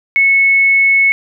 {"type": "tone", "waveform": "sine", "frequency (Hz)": 2200, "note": "C#7", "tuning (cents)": -14, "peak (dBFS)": -7, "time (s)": [0.16, 1.12], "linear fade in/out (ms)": 0, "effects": []}